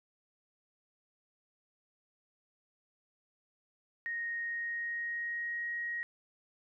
sine tone with pitch glide, 1864.7 to 1887.5 Hz, A#6 to A#6, 0 to +21 cents, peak -34 dBFS, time 4.06-6.03 s, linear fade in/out 0 ms, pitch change +21 cents, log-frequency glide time 4.41-5.71 s, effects none

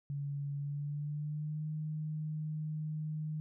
sine tone with pitch glide, 142.2 to 154.18 Hz, C#3 to D#3, +45 to -15 cents, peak -35 dBFS, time 0.1-3.4 s, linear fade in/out 0 ms, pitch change +140 cents, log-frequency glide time 0.56-1.68 s, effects none

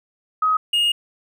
sine / triangle tone pair in turn, 1264 / 2852 Hz, D#6 / F7, +27 / +36 cents, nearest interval octave + major second, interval 1409 cents, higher second, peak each -15 / -14 dBFS, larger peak second, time 0.42-0.57 / 0.73-0.92 s, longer second, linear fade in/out 5 ms, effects none

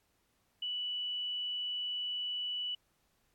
sine tone, 2960 Hz, F#7, in tune, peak -34 dBFS, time 0.62-2.75 s, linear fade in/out 5 ms, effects pink hiss -75 dBFS RMS until 3.34 s + AAC 64 kbps

